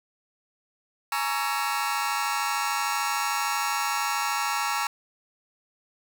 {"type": "chord", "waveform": "sawtooth", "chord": "A# half-diminished seventh", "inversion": "third", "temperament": "just", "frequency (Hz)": [839.1, 932.3, 1118.8, 1342.6], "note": ["G#5", "A#5", "C#6", "E6"], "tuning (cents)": [18, 0, 16, 31], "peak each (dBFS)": -27, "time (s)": [1.12, 4.87], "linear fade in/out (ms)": 2, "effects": []}